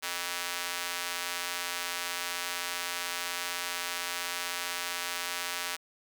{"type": "tone with high-pass filter", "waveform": "square", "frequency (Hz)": 87.9, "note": "F2", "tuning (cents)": 12, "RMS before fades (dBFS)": -35, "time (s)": [0.02, 5.77], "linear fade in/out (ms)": 20, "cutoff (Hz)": 1500, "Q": 0.63, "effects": []}